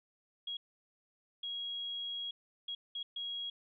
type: tone bursts at uneven times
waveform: sine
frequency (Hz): 3300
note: G#7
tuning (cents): -12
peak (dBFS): -37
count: 5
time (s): 0.47-0.57 / 1.43-2.31 / 2.68-2.75 / 2.95-3.03 / 3.16-3.5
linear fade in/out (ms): 5
effects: none